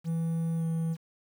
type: tone with pitch glide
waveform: triangle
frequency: 164.81 to 163.77 Hz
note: E3 to E3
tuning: 0 to -11 cents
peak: -25 dBFS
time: 0.04-0.97 s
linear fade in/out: 50 ms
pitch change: -11 cents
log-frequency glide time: 0.56-0.64 s
effects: 9-bit